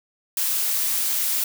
blue noise, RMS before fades -23 dBFS, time 0.37-1.44 s, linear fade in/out 2 ms, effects none

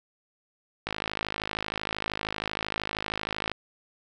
click train, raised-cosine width 0.3 ms, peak -13 dBFS, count 141, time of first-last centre 0.87-3.517 s, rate 52.9 Hz, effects none

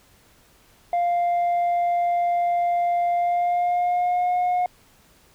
sine tone with pitch glide, 698.5 to 719.8 Hz, F5 to F#5, 0 to -48 cents, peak -16 dBFS, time 0.93-4.66 s, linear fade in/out 2 ms, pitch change +52 cents, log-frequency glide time 3.14-4.36 s, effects tanh soft clip ceiling -18 dBFS + pink hiss -56 dBFS RMS until 5.34 s

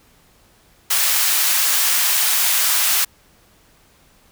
white high-pass noise, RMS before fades -17 dBFS, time 0.9-3.05 s, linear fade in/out 10 ms, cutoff 980 Hz, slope 12 dB/octave, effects pink hiss -54 dBFS RMS until 4.31 s

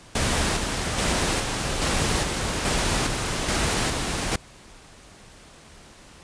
pink noise with tremolo, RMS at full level -23 dBFS, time 0.15-4.36 s, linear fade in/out 5 ms, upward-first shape square, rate 1.2 Hz, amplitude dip 35%, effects pink hiss -48 dBFS RMS until 6.23 s + resampled to 22050 Hz

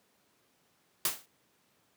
white noise with exponential decay, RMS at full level -25 dBFS, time 1.05-1.26 s, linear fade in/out 2 ms, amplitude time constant 44 ms, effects pink hiss -70 dBFS RMS until 1.96 s + high-pass 150 Hz 12 dB/octave

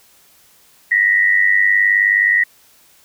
sine tone pair together, 1864.7 / 1963.9 Hz, A#6 / B6, 0 / -10 cents, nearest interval minor second, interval 90 cents, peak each -14 / -13 dBFS, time 0.91-2.44 s, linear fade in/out 10 ms, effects white hiss -51 dBFS RMS until 3.04 s

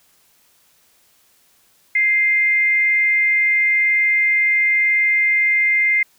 sine tone with frequency modulation, 2093 Hz, C7, in tune, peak -13 dBFS, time 1.95-6.03 s, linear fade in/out 5 ms, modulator 410 Hz, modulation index 0.2, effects white hiss -57 dBFS RMS until 6.18 s

